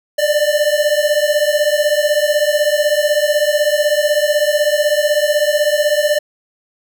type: beating tone pair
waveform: square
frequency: 587.3 / 603.3 Hz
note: D5 / D5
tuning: 0 / +46 cents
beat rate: 16 Hz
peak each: -16 dBFS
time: 0.18-6.19 s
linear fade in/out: 10 ms
effects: none